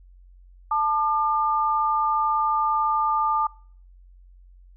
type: tone pair together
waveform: sine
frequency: 880 / 1201.9 Hz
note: A5 / D6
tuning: 0 / +40 cents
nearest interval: perfect fourth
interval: 540 cents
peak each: -23 / -22 dBFS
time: 0.71-3.47 s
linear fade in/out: 5 ms
effects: noise-tail reverb RT60 0.5 s tail -23 dB re dry + added 45 Hz sine -47 dBFS peak until 4.76 s